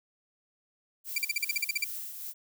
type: noise with tremolo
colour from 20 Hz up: violet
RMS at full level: -37 dBFS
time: 1.04-2.34 s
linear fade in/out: 50 ms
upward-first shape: triangle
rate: 2.5 Hz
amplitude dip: 50%
type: tone bursts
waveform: sawtooth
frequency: 2349 Hz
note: D7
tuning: in tune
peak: -22 dBFS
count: 11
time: 1.16-1.843 s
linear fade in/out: 5 ms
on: 23 ms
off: 43 ms
effects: none